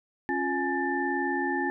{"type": "tone cluster", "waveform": "sine", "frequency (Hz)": [273.6, 352.3, 840, 1776], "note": ["C#4", "F4", "G#5", "A6"], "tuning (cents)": [-23, 15, 19, 16], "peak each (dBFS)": -31, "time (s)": [0.29, 1.7], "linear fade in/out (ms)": 0, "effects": []}